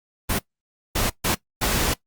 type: noise bursts at uneven times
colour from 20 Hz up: pink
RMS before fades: -22 dBFS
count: 4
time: 0.29-0.39 / 0.95-1.1 / 1.24-1.35 / 1.61-1.94 s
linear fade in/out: 10 ms
effects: noise-tail reverb RT60 0.1 s tail -19 dB re dry + Opus 32 kbps

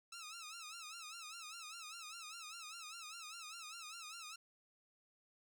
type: tone with vibrato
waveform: 10% pulse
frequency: 1304 Hz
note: E6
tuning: 19 cents flat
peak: -40 dBFS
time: 0.12-4.36 s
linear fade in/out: 5 ms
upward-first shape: sine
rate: 5 Hz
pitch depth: 120 cents each way
effects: none

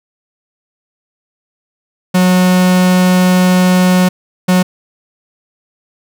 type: tone bursts at uneven times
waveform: 45% pulse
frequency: 182.6 Hz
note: F#3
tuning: 23 cents flat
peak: -7 dBFS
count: 2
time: 2.14-4.09 / 4.48-4.63 s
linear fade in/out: 10 ms
effects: none

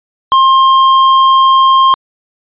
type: tone with hard clipping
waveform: triangle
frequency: 1062 Hz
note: C6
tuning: 25 cents sharp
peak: -6 dBFS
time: 0.32-1.94 s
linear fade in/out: 0 ms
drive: 12 dB
effects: resampled to 8000 Hz

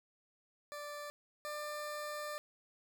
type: tone pair in turn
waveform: 20% pulse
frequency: 587.3 / 595.8 Hz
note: D5 / D5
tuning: 0 / +25 cents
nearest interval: unison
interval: 25 cents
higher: second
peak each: -38 / -35 dBFS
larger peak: second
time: 0.72-1.1 / 1.45-2.38 s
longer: second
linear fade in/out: 0 ms
effects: none

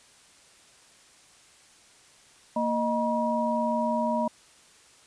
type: tone cluster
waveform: sine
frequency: 231.3 / 619 / 958 Hz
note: A#3 / D#5 / A#5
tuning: -13 / -9 / +47 cents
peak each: -28 dBFS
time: 2.56-4.28 s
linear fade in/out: 5 ms
effects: white hiss -56 dBFS RMS until 5.06 s + resampled to 22050 Hz

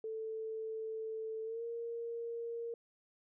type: tone with pitch glide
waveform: sine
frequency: 441.8 to 465.6 Hz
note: A4 to A#4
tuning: +7 to -2 cents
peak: -38 dBFS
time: 0.04-2.74 s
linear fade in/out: 2 ms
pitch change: +91 cents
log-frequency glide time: 1.44-1.63 s
effects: none

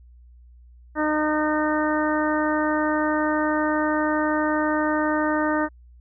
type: harmonic tone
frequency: 305.4 Hz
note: D#4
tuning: 32 cents flat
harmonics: 1 / 2 / 3 / 4 / 5 / 6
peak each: -23 / -26 / -28 / -29 / -30 / -31 dBFS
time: 0.95-5.69 s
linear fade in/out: 50 ms
effects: added 60 Hz sine -46 dBFS peak until 6 s

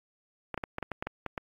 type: clicks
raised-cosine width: 0.5 ms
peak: -18 dBFS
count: 10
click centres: 0.543 / 0.577 / 0.638 / 0.784 / 0.827 / 0.917 / 1.025 / 1.07 / 1.263 / 1.378 s
effects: AAC 32 kbps

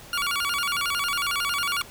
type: tone with vibrato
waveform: 20% pulse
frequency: 1265 Hz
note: D#6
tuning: 28 cents sharp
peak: -19 dBFS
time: 0.13-1.82 s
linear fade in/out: 2 ms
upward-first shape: square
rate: 11 Hz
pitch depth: 190 cents each way
effects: pink hiss -45 dBFS RMS until 1.9 s

